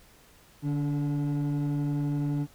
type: tone pair together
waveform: triangle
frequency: 146.84 / 287.8 Hz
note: D3 / D4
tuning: 0 / -35 cents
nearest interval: octave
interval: 1165 cents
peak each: -24 / -27 dBFS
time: 0.62-2.47 s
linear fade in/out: 50 ms
effects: tanh soft clip ceiling -21 dBFS + pink hiss -57 dBFS RMS until 2.54 s